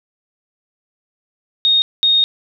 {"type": "tone bursts at uneven times", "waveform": "sine", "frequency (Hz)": 3712, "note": "A#7", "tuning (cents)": -8, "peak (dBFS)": -10, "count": 2, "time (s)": [[1.65, 1.82], [2.03, 2.24]], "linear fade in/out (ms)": 0, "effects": []}